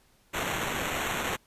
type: noise with sample-and-hold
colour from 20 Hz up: blue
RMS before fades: -31 dBFS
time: 0.33-1.37 s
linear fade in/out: 20 ms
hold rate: 4900 Hz
effects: pink hiss -64 dBFS RMS until 1.46 s + resampled to 32000 Hz